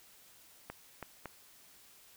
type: clicks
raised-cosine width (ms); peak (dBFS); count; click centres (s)
0.5; -26; 3; 0.7 / 1.027 / 1.257
effects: white hiss -60 dBFS RMS until 2.16 s